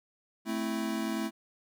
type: chord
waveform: square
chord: A minor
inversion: none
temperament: equal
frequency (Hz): 220 / 261.6 / 329.6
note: A3 / C4 / E4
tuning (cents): 0 / 0 / 0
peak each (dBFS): -34 / -38 / -36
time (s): 0.45-1.31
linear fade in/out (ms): 50
effects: none